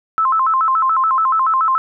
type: tone with vibrato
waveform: sine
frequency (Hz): 1174.7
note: D6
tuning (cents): 0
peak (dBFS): -12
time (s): 0.18-1.78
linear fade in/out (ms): 0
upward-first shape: square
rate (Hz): 7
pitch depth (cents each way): 190
effects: none